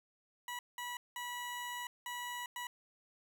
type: tone bursts at uneven times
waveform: 20% pulse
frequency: 975 Hz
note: B5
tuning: 23 cents flat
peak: -35 dBFS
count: 5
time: 0.48-0.59 / 0.78-0.97 / 1.16-1.87 / 2.06-2.46 / 2.56-2.67 s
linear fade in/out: 2 ms
effects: 12-bit